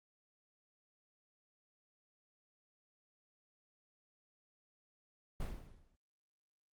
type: noise with exponential decay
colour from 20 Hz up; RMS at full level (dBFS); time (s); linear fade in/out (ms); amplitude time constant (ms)
brown; -35; 5.4-5.96; 5; 120
effects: Opus 24 kbps